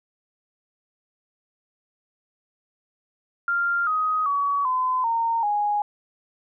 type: tone with pitch steps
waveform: sine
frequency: 1393 / 1255.4 / 1131.5 / 1019.7 / 919 / 828.3 Hz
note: F6 / D#6 / C#6 / C6 / A#5 / G#5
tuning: -5 / +15 / +35 / -45 / -25 / -5 cents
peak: -20 dBFS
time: 3.48-5.82 s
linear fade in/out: 2 ms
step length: 390 ms
effects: none